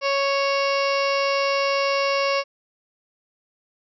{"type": "harmonic tone", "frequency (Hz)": 554, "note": "C#5", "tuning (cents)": -1, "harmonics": [1, 2, 3, 4, 5, 6, 7, 8, 9, 10], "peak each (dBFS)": [-22, -25, -35, -29, -29, -42, -40, -36, -34, -33], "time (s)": [0.01, 2.44], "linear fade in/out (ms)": 50, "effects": []}